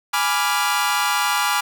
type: chord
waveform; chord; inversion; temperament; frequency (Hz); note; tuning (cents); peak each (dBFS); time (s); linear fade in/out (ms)
sawtooth; G# diminished seventh; none; equal; 830.6 / 987.8 / 1174.7 / 1396.9; G#5 / B5 / D6 / F6; 0 / 0 / 0 / 0; -20; 0.13-1.61; 10
effects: none